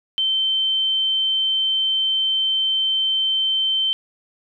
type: tone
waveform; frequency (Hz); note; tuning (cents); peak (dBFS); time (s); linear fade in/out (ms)
sine; 3100; G7; -20; -17; 0.18-3.93; 0
effects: none